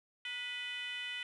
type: tone with frequency modulation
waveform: sine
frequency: 2489 Hz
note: D#7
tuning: in tune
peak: -36 dBFS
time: 0.25-1.23 s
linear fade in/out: 2 ms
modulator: 515 Hz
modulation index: 1.6
effects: tanh soft clip ceiling -36 dBFS